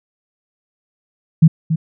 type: tone with echo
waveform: sine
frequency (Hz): 160.2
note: E3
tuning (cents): -49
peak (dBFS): -3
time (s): 1.42-1.48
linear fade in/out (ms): 10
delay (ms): 280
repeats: 1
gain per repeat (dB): -10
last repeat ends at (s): 1.76
effects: none